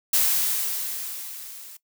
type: noise with level ramp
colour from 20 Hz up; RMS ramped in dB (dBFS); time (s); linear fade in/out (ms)
blue; -19 to -43; 0.13-1.77; 5
effects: noise-tail reverb RT60 0.1 s tail -19 dB re dry